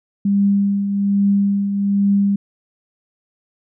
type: tone with tremolo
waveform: sine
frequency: 200 Hz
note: G3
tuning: 35 cents sharp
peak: -11 dBFS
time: 0.25-2.36 s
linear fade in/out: 5 ms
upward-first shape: triangle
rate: 1.2 Hz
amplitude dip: 55%
effects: none